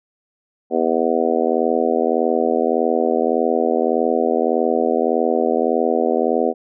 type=harmonic tone; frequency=81.7 Hz; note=E2; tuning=15 cents flat; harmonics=3 / 4 / 5 / 6 / 7 / 8 / 9; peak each=-23 / -24 / -21 / -21 / -25 / -24 / -24 dBFS; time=0.7-6.54 s; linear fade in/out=50 ms; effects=none